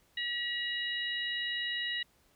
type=harmonic tone; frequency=960 Hz; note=B5; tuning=49 cents flat; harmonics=2 / 3 / 4; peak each=-35 / -37 / -38 dBFS; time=0.17-2.03 s; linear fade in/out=5 ms; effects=pink hiss -68 dBFS RMS until 2.35 s